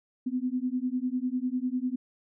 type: beating tone pair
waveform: sine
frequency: 248 / 258 Hz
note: B3 / C4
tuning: +7 / -24 cents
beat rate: 10 Hz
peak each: -30 dBFS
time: 0.26-1.96 s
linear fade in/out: 10 ms
effects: none